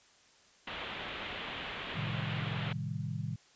white low-pass noise, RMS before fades -41 dBFS, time 0.67-2.73 s, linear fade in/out 5 ms, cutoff 3500 Hz, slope 48 dB/octave
sine chord, A half-diminished seventh, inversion none, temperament equal, 110 / 130.81 / 155.56 / 196 Hz, A2 / C3 / Eb3 / G3, 0 / 0 / 0 / 0 cents, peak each -39 / -40 / -38 / -43 dBFS, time 1.95-3.36 s, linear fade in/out 10 ms
effects white hiss -63 dBFS RMS until 3.55 s + resampled to 16000 Hz

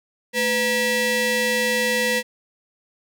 sawtooth ring-modulated tone, 720 Hz, F#5, 47 cents flat, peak -12 dBFS, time 0.33-2.23 s, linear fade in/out 50 ms, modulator 1220 Hz, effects none

